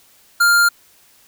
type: tone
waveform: square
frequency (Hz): 1400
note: F6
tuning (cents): +4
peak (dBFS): -11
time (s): 0.4-0.69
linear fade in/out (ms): 10
effects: white hiss -52 dBFS RMS until 1.27 s